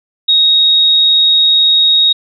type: tone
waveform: sine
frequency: 3762 Hz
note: A#7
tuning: 15 cents sharp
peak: -6 dBFS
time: 0.28-2.13 s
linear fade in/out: 10 ms
effects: none